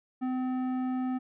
sine tone with tanh clipping, 255.8 Hz, C4, 39 cents flat, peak -30 dBFS, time 0.21-1.19 s, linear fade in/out 20 ms, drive 12 dB, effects none

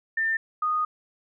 sine tone pair in turn, 1796 / 1237.8 Hz, A6 / D#6, +35 / -9 cents, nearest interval tritone, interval 644 cents, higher first, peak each -22 dBFS, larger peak neither, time 0.17-0.37 / 0.62-0.85 s, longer second, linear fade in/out 5 ms, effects none

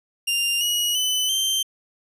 sawtooth tone with pitch steps, 2794 / 2903 / 3015 / 3133 Hz, F7 / F#7 / F#7 / G7, 0 / -34 / +32 / -2 cents, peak -17 dBFS, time 0.27-1.63 s, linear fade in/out 10 ms, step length 340 ms, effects resampled to 32000 Hz

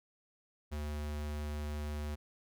square tone, 74.5 Hz, D2, 25 cents sharp, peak -37 dBFS, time 0.71-2.16 s, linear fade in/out 20 ms, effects none

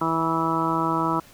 harmonic tone, 163.4 Hz, E3, 15 cents flat, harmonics 1 / 2 / 3 / 4 / 5 / 6 / 7 / 8, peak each -30 / -26 / -35 / -33 / -33 / -26 / -31 / -27 dBFS, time 0.01-1.2 s, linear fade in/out 5 ms, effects pink hiss -50 dBFS RMS until 1.33 s

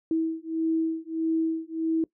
sine beating tone pair, 323 / 324.6 Hz, E4 / E4, -35 / -27 cents, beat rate 1.6 Hz, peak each -27 dBFS, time 0.11-2.04 s, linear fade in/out 2 ms, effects noise-tail reverb RT60 0.1 s tail -21 dB re dry

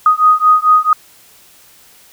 sine beating tone pair, 1244.5 / 1249 Hz, D#6 / D#6, 0 / +6 cents, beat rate 4.5 Hz, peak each -10 dBFS, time 0.06-0.93 s, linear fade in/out 2 ms, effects white hiss -45 dBFS RMS until 2.12 s

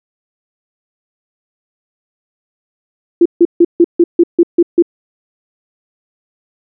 sine tone bursts, 343 Hz, F4, 31 cents flat, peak -3 dBFS, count 9, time 3.21-4.824 s, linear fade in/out 5 ms, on 46 ms, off 150 ms, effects none

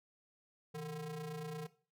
square ring-modulated tone, 146.83 Hz, D3, in tune, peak -39 dBFS, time 0.74-1.67 s, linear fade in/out 10 ms, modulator 308 Hz, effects noise-tail reverb RT60 0.4 s tail -17 dB re dry

